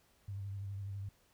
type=tone with vibrato; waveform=sine; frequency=99 Hz; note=G2; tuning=18 cents sharp; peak=-39 dBFS; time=0.28-1.09 s; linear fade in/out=5 ms; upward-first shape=sine; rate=12 Hz; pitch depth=36 cents each way; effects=pink hiss -70 dBFS RMS until 1.33 s